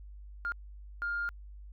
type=tone bursts at uneven times; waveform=sine; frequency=1407 Hz; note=F6; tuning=12 cents sharp; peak=-30 dBFS; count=2; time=0.45-0.52 / 1.02-1.29 s; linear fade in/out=0 ms; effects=tanh soft clip ceiling -26 dBFS + added 50 Hz sine -45 dBFS peak until 1.72 s